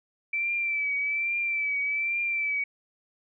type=tone with vibrato; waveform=sine; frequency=2324 Hz; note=D7; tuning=19 cents flat; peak=-25 dBFS; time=0.33-2.64 s; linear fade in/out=5 ms; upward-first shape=triangle; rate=1.2 Hz; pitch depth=54 cents each way; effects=none